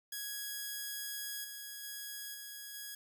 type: tone with level steps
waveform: 5% pulse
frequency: 1661.2 Hz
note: G#6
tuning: in tune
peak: -28 / -33 / -31 / -34 / -32 dBFS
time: 0.12-2.95 s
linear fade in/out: 5 ms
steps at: 1.44 / 1.83 / 2.34 / 2.74 s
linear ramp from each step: 5 ms
effects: none